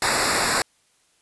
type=noise with comb filter; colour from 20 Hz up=pink; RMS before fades=-21 dBFS; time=0.02-0.62 s; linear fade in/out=2 ms; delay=0.32 ms; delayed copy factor=-0.9; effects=white hiss -63 dBFS RMS until 1.21 s + resampled to 24000 Hz